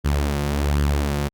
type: tone with flanger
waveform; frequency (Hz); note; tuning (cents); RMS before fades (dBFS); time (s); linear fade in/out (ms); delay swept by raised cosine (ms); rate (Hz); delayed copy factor
sawtooth; 72; D2; -34; -21; 0.04-1.29; 20; 0.62 to 5.72; 1.3; +0.55
effects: Opus 48 kbps